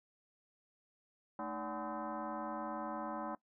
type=tone with frequency modulation; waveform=sine; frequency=219.7 Hz; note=A3; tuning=2 cents flat; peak=-38 dBFS; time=1.39-3.35 s; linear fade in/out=2 ms; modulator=265 Hz; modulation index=3.9; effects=noise-tail reverb RT60 0.1 s tail -20 dB re dry